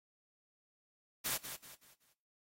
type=noise with echo; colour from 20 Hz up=white; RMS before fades=-36 dBFS; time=1.24-1.38 s; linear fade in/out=20 ms; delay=190 ms; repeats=4; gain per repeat=-9 dB; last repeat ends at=2.14 s; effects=noise-tail reverb RT60 0.5 s tail -20 dB re dry + AAC 48 kbps